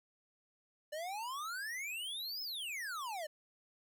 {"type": "exponential two-way sweep", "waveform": "square", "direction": "up then down", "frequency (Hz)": [584, 5274, 584], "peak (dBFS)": -40, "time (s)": [0.92, 3.27], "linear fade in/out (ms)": 10, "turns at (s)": 2.42, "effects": []}